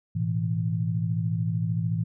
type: chord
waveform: sine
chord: A suspended second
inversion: none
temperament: equal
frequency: 110 / 123.47 / 164.81 Hz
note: A2 / B2 / E3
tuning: 0 / 0 / 0 cents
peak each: -27 / -32 / -27 dBFS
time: 0.15-2.04 s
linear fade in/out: 10 ms
effects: none